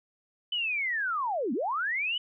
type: linear two-way sweep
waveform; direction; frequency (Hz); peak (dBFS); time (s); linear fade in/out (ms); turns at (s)
sine; down then up; 3027 to 210 to 3027; -27; 0.52-2.18; 5; 1.53
effects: none